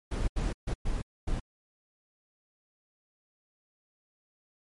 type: noise bursts at uneven times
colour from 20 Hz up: brown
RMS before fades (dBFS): -29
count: 5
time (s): 0.11-0.28 / 0.36-0.53 / 0.67-0.74 / 0.85-1.02 / 1.27-1.4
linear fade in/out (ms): 10
effects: MP3 48 kbps